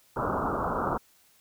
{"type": "low-pass noise", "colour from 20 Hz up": "white", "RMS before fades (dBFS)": -29, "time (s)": [0.16, 0.98], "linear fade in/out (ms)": 10, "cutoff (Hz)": 1400, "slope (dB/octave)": 96, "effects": ["white hiss -62 dBFS RMS until 1.4 s"]}